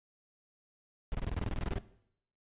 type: noise bursts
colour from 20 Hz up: brown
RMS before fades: -33 dBFS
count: 14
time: 1.12-1.784 s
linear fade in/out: 0 ms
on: 27 ms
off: 22 ms
effects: noise-tail reverb RT60 0.7 s tail -17 dB re dry + resampled to 8000 Hz